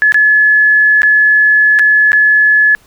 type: tone with dropouts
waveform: sine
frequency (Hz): 1711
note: A6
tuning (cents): -49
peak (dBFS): -5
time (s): 0.02-2.75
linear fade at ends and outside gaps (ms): 0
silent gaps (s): 0.121-0.144 / 1.019-1.032 / 1.789-1.794 / 2.119-2.131
effects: pink hiss -48 dBFS RMS until 2.86 s